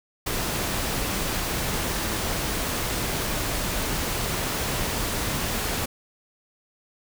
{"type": "noise", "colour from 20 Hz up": "pink", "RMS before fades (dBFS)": -27, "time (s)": [0.26, 5.86], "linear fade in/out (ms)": 10, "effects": []}